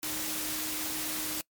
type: tone in noise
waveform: sine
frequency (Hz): 310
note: D#4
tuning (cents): -6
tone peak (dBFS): -41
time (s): 0.03-1.41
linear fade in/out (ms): 0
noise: white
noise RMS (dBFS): -34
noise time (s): 0.03-1.41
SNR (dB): -10
effects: noise-tail reverb RT60 0.1 s tail -23 dB re dry + MP3 96 kbps